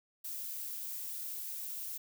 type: noise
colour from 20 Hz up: violet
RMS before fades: -41 dBFS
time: 0.24-1.98 s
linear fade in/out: 10 ms
effects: none